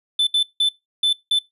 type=tone bursts at uneven times; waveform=triangle; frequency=3520 Hz; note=A7; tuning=in tune; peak=-13 dBFS; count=5; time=0.19-0.27 / 0.34-0.43 / 0.6-0.69 / 1.03-1.13 / 1.31-1.39 s; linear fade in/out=5 ms; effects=noise-tail reverb RT60 0.2 s tail -22 dB re dry + resampled to 32000 Hz